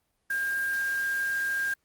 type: tone in noise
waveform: sine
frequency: 1606 Hz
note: G6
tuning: 41 cents sharp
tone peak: -26 dBFS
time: 0.3-1.74 s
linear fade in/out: 5 ms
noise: white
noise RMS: -43 dBFS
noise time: 0.3-1.74 s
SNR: +14 dB
effects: pink hiss -75 dBFS RMS until 1.84 s + Opus 32 kbps